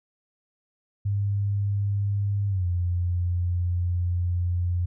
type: tone with pitch glide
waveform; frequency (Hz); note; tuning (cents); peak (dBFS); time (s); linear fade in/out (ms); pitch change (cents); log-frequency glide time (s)
sine; 100.8 to 88.26; G2 to F2; +49 to +19; -22; 1.05-4.86; 10; -230; 2.48-2.66
effects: none